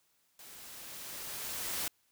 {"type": "noise with level ramp", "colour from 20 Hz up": "white", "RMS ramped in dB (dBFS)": [-52, -35], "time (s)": [0.39, 1.88], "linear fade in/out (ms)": 2, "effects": ["white hiss -73 dBFS RMS until 2.11 s"]}